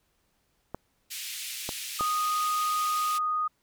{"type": "clicks", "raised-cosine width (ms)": 1, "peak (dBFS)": -19, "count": 3, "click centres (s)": [0.746, 1.691, 2.009]}
{"type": "band-pass noise", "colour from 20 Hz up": "pink", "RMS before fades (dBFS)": -37, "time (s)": [1.1, 3.19], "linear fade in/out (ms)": 20, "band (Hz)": [2400, 16000], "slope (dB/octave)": 24}
{"type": "tone", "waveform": "sine", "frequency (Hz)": 1240, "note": "D#6", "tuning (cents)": -6, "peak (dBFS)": -25, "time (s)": [1.99, 3.48], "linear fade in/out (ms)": 10}
{"effects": ["pink hiss -72 dBFS RMS until 3.62 s"]}